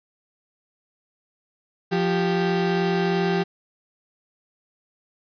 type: tone pair together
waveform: 35% pulse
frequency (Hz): 174.61 / 392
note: F3 / G4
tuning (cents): 0 / 0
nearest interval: octave + major second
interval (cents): 1400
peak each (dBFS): -21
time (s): 1.91-3.44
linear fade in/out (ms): 20
effects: resampled to 11025 Hz